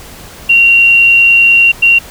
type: tone bursts at uneven times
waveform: sine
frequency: 2755 Hz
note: F7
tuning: 24 cents flat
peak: -3 dBFS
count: 2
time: 0.49-1.72 / 1.82-1.99 s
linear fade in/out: 10 ms
effects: pink hiss -32 dBFS RMS until 2.1 s